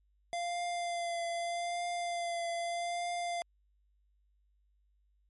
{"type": "tone with vibrato", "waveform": "square", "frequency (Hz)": 691, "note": "F5", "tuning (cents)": -19, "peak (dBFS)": -34, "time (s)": [0.33, 3.42], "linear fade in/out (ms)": 0, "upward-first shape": "triangle", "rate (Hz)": 0.81, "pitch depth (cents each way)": 25, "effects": ["added 50 Hz sine -68 dBFS peak until 5.29 s", "MP3 48 kbps"]}